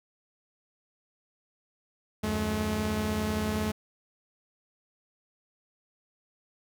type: tone cluster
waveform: sawtooth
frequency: 74.9 / 90.7 / 214.3 Hz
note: D2 / F#2 / A3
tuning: +35 / -34 / -45 cents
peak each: -33 / -30 / -25 dBFS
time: 2.23-3.72 s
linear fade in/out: 10 ms
effects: none